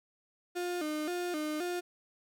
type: tone with vibrato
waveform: 35% pulse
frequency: 328.6 Hz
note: E4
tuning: 5 cents flat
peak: -31 dBFS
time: 0.55-1.81 s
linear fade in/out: 20 ms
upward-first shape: square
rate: 1.9 Hz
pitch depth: 130 cents each way
effects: none